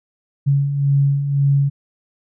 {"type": "beating tone pair", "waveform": "sine", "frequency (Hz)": [138.59, 140.49], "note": ["C#3", "C#3"], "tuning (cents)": [0, 24], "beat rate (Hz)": 1.9, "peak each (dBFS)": [-22, -14], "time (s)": [0.46, 1.7], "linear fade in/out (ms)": 20, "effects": []}